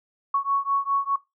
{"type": "beating tone pair", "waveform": "sine", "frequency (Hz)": [1108.7, 1113.6], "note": ["C#6", "C#6"], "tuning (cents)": [0, 8], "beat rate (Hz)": 4.9, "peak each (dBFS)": [-24, -24], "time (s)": [0.34, 1.16], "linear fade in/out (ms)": 5, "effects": ["noise-tail reverb RT60 0.2 s tail -19 dB re dry"]}